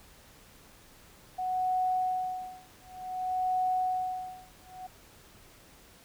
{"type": "tone with tremolo", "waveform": "sine", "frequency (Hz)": 740, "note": "F#5", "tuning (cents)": 0, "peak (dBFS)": -25, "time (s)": [1.38, 4.87], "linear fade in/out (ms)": 10, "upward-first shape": "sine", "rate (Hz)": 0.55, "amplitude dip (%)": 100, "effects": ["pink hiss -56 dBFS RMS until 6.04 s"]}